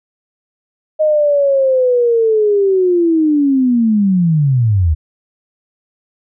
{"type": "linear sweep", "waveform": "sine", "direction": "down", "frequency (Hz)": [624, 73.2], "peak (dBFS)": -9, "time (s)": [0.99, 4.95], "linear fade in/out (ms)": 20, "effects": []}